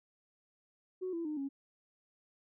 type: tone with pitch steps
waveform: sine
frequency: 370 / 335.4 / 304 / 275.6 Hz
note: F#4 / E4 / D#4 / C#4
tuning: 0 / +30 / -40 / -10 cents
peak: -34 dBFS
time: 1.01-1.49 s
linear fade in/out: 20 ms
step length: 120 ms
effects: tanh soft clip ceiling -30 dBFS